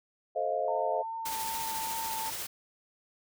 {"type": "chord", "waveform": "sine", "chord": "F dominant seventh", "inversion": "first", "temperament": "just", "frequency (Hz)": [436.5, 523.8, 628.6, 698.5], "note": ["A4", "C5", "Eb5", "F5"], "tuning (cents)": [-14, 2, 18, 0], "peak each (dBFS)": [-37, -34, -32, -32], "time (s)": [0.35, 1.03], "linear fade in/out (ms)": 20}
{"type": "tone with vibrato", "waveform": "sine", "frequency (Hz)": 899, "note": "A5", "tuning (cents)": 37, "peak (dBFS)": -34, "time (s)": [0.68, 2.3], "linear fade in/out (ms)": 2, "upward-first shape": "sine", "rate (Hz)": 2.5, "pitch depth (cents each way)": 13}
{"type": "noise with tremolo", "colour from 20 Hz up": "white", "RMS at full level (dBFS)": -36, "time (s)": [1.25, 2.47], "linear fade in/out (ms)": 10, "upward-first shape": "sine", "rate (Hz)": 14, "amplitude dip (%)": 25}
{"effects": []}